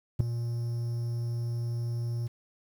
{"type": "tone with ADSR envelope", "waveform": "triangle", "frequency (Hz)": 118.1, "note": "A#2", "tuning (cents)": 23, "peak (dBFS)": -14, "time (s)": [0.19, 2.28], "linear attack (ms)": 15, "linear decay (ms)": 4, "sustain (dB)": -13, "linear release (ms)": 14, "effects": ["9-bit"]}